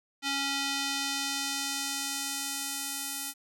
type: tone with band-pass filter sweep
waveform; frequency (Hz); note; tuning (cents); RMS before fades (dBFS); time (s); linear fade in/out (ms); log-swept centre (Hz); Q
square; 277.2; C#4; 0; -33; 0.22-3.34; 50; 3700 to 11000; 0.91
effects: none

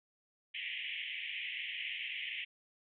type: band-pass noise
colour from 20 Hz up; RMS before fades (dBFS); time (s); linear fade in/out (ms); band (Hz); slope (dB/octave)
white; -41; 0.54-2.45; 10; 1900 to 3200; 96
effects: none

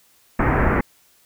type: low-pass noise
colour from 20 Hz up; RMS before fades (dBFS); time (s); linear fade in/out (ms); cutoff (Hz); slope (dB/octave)
pink; -18; 0.39-0.81; 5; 2100; 48
effects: white hiss -57 dBFS RMS until 1.25 s

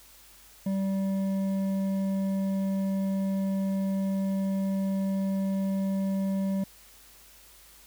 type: tone with hard clipping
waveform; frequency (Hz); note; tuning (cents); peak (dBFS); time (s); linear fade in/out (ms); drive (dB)
sine; 193.7; G3; -20; -27; 0.66-6.64; 5; 7
effects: added 50 Hz sine -61 dBFS peak until 7.86 s + white hiss -54 dBFS RMS until 7.86 s

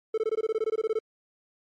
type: tone bursts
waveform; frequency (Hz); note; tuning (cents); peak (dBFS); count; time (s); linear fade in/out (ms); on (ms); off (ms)
triangle; 440.2; A4; +1; -21; 15; 0.14-0.99; 5; 38; 20
effects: MP3 48 kbps

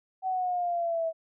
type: exponential sweep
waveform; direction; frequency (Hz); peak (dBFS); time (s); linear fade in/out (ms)
sine; down; 759 to 647; -26; 0.22-1.13; 50
effects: none

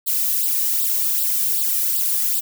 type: noise with flanger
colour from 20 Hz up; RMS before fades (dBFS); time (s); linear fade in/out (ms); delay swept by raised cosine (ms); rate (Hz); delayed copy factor
violet; -20; 0.06-2.41; 20; 0.23 to 1.73; 2.6; +0.9
effects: none

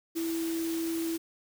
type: tone in noise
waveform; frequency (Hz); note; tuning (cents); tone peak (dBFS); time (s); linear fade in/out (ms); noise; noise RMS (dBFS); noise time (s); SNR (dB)
sine; 329.6; E4; 0; -29; 0.15-1.18; 20; white; -41; 0.15-1.18; +9
effects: none

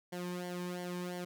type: tone with flanger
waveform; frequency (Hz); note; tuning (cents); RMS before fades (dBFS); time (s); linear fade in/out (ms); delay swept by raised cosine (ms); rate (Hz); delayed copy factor
sawtooth; 178.2; F3; +35; -40; 0.12-1.25; 10; 0.78 to 1.51; 2.9; -0.75
effects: none

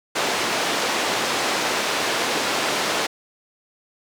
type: band-pass noise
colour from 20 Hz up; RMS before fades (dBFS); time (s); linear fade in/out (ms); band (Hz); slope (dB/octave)
pink; -23; 0.15-3.07; 10; 380 to 6100; 12
effects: none

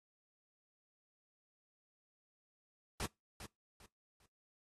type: noise with echo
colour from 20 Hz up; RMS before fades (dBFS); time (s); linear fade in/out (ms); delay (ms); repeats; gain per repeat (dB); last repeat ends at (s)
pink; -40; 3-3.06; 2; 400; 3; -10; 4.26
effects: noise-tail reverb RT60 0.2 s tail -23 dB re dry + AAC 32 kbps

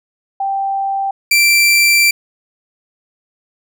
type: tone pair in turn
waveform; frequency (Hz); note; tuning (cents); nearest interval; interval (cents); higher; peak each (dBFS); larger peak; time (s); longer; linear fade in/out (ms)
sine / sawtooth; 784 / 2349; G5 / D7; 0 / 0; octave + perfect fifth; 1900; second; -15 / -5; second; 0.4-1.11 / 1.31-2.11; second; 5
effects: none

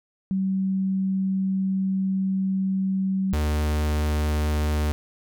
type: tone pair in turn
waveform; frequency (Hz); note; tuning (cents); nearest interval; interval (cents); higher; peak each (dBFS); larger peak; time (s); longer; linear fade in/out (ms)
sine / 45% pulse; 191.1 / 75.38; G3 / D2; -44 / +46; octave + major third; 1610; first; -21; neither; 0.31-3.33 / 3.33-4.92; first; 0
effects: none

